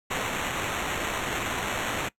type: noise with sample-and-hold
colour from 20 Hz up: white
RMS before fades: -30 dBFS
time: 0.1-2.09 s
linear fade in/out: 10 ms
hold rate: 4900 Hz
effects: noise-tail reverb RT60 0.1 s tail -20 dB re dry + low-pass 12000 Hz 12 dB/octave